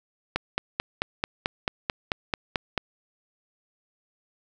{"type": "click train", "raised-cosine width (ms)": 0.3, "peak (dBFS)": -8, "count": 12, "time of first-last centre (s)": [0.36, 2.778], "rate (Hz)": 4.55, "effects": []}